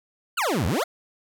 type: exponential two-way sweep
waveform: 25% pulse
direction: down then up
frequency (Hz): 1568 to 74 to 764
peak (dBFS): -18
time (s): 0.37-0.84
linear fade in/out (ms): 10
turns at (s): 0.66
effects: none